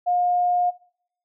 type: tone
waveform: sine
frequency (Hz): 713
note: F5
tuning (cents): +36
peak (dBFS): -18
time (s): 0.06-0.71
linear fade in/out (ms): 20
effects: noise-tail reverb RT60 0.6 s tail -20 dB re dry